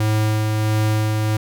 square tone with tremolo, 107.9 Hz, A2, 33 cents flat, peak -16 dBFS, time 0-1.37 s, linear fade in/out 5 ms, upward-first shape sine, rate 1.5 Hz, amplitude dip 25%, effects none

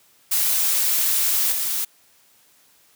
blue noise with level steps, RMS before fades -20 / -24 dBFS, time 0.31-1.85 s, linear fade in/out 10 ms, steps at 1.52 s, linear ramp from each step 2 ms, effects white hiss -57 dBFS RMS until 2.95 s + high-pass 60 Hz 12 dB/octave

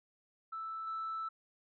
sine tone with level steps, 1318.5 Hz, E6, in tune, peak -38 / -35 dBFS, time 0.52-1.29 s, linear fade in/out 10 ms, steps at 0.87 s, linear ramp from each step 2 ms, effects tanh soft clip ceiling -33 dBFS

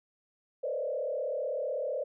sine tone with frequency modulation, 554.4 Hz, C#5, in tune, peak -30 dBFS, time 0.63-2.04 s, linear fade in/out 10 ms, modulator 35.9 Hz, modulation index 1.8, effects none

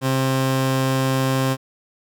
25% pulse tone pair together, 132.48 / 529 Hz, C3 / C5, +22 / +19 cents, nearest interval 2 octaves, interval 2397 cents, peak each -15 / -21 dBFS, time 0.01-1.57 s, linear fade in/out 50 ms, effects none

